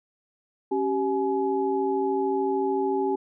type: tone cluster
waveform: sine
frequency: 274.7 / 388.2 / 845 Hz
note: C#4 / G4 / G#5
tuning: -16 / -17 / +30 cents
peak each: -29 / -24 / -29 dBFS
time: 0.71-3.16 s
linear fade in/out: 10 ms
effects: none